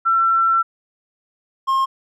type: tone pair in turn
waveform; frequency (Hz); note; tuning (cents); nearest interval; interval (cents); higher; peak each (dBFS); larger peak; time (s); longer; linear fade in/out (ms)
sine / triangle; 1347 / 1069.1; E6 / C6; +37 / +37; major third; 400; first; -13 / -13; neither; 0.05-0.63 / 1.67-1.86; first; 20
effects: none